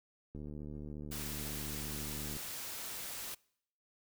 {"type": "click train", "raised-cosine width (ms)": 3, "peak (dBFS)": -33, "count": 151, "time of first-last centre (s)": [0.35, 2.366], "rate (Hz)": 74.4}
{"type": "noise", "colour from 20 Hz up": "white", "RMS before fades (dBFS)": -43, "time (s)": [1.11, 3.35], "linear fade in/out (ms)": 10}
{"effects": ["noise-tail reverb RT60 0.7 s tail -25 dB re dry"]}